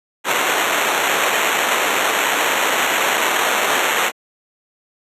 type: noise with sample-and-hold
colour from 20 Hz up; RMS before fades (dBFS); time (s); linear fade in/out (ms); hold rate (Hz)
blue; -17; 0.24-4.12; 50; 4900
effects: high-pass 400 Hz 12 dB/octave + resampled to 32000 Hz